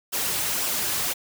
white noise with flanger, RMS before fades -26 dBFS, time 0.12-1.14 s, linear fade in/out 20 ms, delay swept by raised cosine 0.46 to 4.46 ms, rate 1.9 Hz, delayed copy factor -0.5, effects none

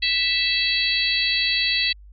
harmonic tone with a mistuned harmonic, 659 Hz, E5, 1 cent flat, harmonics 3 / 4 / 5 / 6 / 7, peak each -27 / -24 / -27 / -24 / -25 dBFS, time 0.02-1.93 s, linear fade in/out 10 ms, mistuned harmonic 7, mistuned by -48 cents, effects added 50 Hz sine -42 dBFS peak until 2.12 s

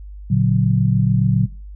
sine chord, Bb augmented, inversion none, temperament equal with one note detuned, 116.54 / 143.64 / 185 Hz, Bb2 / D3 / F#3, 0 / -38 / 0 cents, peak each -17 dBFS, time 0.3-1.46 s, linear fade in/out 10 ms, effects noise-tail reverb RT60 0.3 s tail -19 dB re dry + added 50 Hz sine -32 dBFS peak until 1.75 s

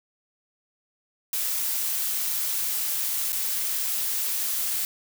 blue noise with dropouts, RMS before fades -27 dBFS, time 1.33-4.85 s, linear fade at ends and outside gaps 1 ms, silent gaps 3.322-3.328 s, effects none

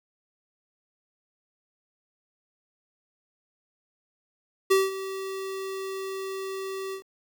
square tone with ADSR envelope, 385.1 Hz, G4, 31 cents flat, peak -17 dBFS, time 4.7-7.03 s, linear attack 14 ms, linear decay 190 ms, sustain -15 dB, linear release 98 ms, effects 9-bit

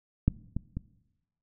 clicks, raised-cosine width 5 ms, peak -9 / -18 / -20 dBFS, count 3, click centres 0.28 / 0.566 / 0.77 s, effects noise-tail reverb RT60 1.0 s tail -20 dB re dry

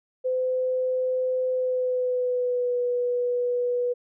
sine tone with pitch glide, 511 to 489.6 Hz, C5 to B4, -41 to -15 cents, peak -22 dBFS, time 0.24-3.94 s, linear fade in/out 20 ms, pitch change -74 cents, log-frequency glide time 1.51-2.79 s, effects none

